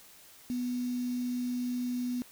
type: tone with quantisation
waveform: sine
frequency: 246.9 Hz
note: B3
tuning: in tune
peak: -30 dBFS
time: 0.5-2.22 s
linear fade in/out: 0 ms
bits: 8
effects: white hiss -55 dBFS RMS until 2.31 s